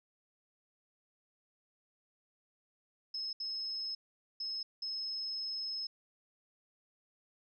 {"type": "tone bursts at uneven times", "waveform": "sine", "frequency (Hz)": 5180, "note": "E8", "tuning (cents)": -31, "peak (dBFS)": -36, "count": 4, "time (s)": [[3.14, 3.33], [3.4, 3.95], [4.4, 4.63], [4.82, 5.87]], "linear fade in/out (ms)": 5, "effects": []}